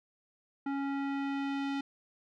square tone with low-pass filter sweep, 277.2 Hz, C#4, in tune, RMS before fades -34 dBFS, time 0.66-1.81 s, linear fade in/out 5 ms, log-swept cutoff 1500 to 3600 Hz, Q 1.1, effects none

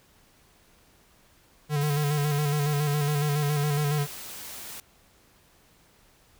square tone with vibrato, 146.83 Hz, D3, in tune, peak -24 dBFS, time 1.69-4.07 s, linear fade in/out 50 ms, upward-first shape square, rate 7.2 Hz, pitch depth 38 cents each way
white noise, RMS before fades -40 dBFS, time 1.81-4.8 s, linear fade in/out 2 ms
effects pink hiss -60 dBFS RMS until 6.39 s

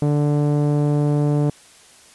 sawtooth tone with low-pass filter, 146.83 Hz, D3, in tune, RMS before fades -18 dBFS, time 0.02-1.5 s, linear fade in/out 2 ms, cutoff 560 Hz, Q 0.9, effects white hiss -48 dBFS RMS until 2.14 s + resampled to 24000 Hz

